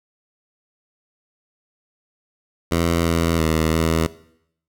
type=tone with pitch steps; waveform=10% pulse; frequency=84.3 / 83.4 / 79.8 / 81.3 Hz; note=E2 / E2 / D#2 / E2; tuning=+39 / +21 / +44 / -23 cents; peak=-9 dBFS; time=2.71-4.07 s; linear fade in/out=10 ms; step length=340 ms; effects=noise-tail reverb RT60 0.7 s tail -18 dB re dry